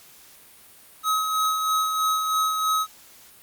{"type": "tone with tremolo", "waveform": "square", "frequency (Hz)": 1274, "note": "D#6", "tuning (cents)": 41, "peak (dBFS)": -20, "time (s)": [1.03, 2.87], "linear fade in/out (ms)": 50, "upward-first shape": "sine", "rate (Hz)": 3.1, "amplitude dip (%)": 40, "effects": ["white hiss -50 dBFS RMS until 3.42 s", "Opus 48 kbps"]}